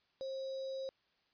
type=tone with sample-and-hold; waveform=sine; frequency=533 Hz; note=C5; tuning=32 cents sharp; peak=-38 dBFS; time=0.21-0.89 s; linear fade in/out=0 ms; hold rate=4410 Hz; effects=white hiss -75 dBFS RMS until 1.33 s + resampled to 11025 Hz